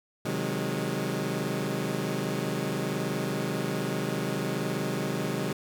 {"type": "chord", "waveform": "20% pulse", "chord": "Ab dominant seventh", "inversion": "first", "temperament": "equal with one note detuned", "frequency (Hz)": [130.81, 155.56, 185, 205.6], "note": ["C3", "Eb3", "Gb3", "Ab3"], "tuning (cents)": [0, 0, 0, -17], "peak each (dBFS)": -29, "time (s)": [0.25, 5.53], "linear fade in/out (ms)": 5, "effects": []}